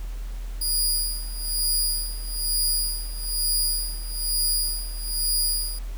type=tone with tremolo; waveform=15% pulse; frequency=4874 Hz; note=D#8; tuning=37 cents flat; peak=-14 dBFS; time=0.61-5.79 s; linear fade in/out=5 ms; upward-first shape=sine; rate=1.1 Hz; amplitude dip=85%; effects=added 41 Hz sine -29 dBFS peak until 5.97 s + pink hiss -49 dBFS RMS until 5.97 s